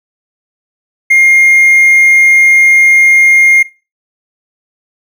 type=tone with hard clipping; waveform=triangle; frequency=2125 Hz; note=C7; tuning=26 cents sharp; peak=-4 dBFS; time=1.1-3.63 s; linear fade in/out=10 ms; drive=5 dB; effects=noise-tail reverb RT60 0.3 s tail -19 dB re dry